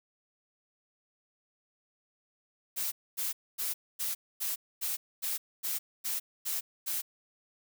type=noise bursts; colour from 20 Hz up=blue; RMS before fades=-33 dBFS; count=11; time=2.76-7.02 s; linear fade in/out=20 ms; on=160 ms; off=250 ms; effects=none